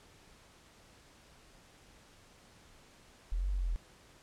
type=exponential two-way sweep; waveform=sine; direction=up then down; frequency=40.23 to 49 to 40.23 Hz; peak=-30 dBFS; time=3.32-3.76 s; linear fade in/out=0 ms; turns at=3.49 s; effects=pink hiss -60 dBFS RMS until 4.22 s + low-pass 9000 Hz 12 dB/octave